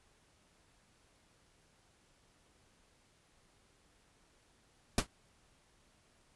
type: noise with exponential decay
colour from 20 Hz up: pink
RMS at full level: -24 dBFS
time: 4.98-5.07 s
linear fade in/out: 2 ms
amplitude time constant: 19 ms
effects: pink hiss -69 dBFS RMS until 6.35 s + resampled to 24000 Hz